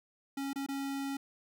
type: tone with dropouts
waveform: square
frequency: 275.5 Hz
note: C#4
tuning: 11 cents flat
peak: -35 dBFS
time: 0.37-1.17 s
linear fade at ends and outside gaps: 5 ms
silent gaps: 0.532-0.558 / 0.664-0.686 s
effects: none